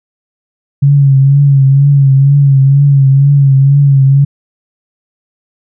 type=tone with vibrato; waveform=sine; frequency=138.59 Hz; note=C#3; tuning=in tune; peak=-3 dBFS; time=0.82-4.25 s; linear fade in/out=10 ms; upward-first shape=triangle; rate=2.1 Hz; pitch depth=58 cents each way; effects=none